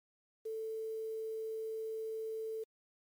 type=tone with quantisation; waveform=sine; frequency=442.6 Hz; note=A4; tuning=10 cents sharp; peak=-37 dBFS; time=0.45-2.64 s; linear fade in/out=10 ms; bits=10; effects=MP3 96 kbps